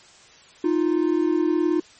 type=tone pair together; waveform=triangle; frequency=311.1 / 350.2 Hz; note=D#4 / F4; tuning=0 / +5 cents; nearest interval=major second; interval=205 cents; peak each=-19 dBFS; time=0.64-1.8 s; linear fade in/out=5 ms; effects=white hiss -50 dBFS RMS until 1.99 s + MP3 32 kbps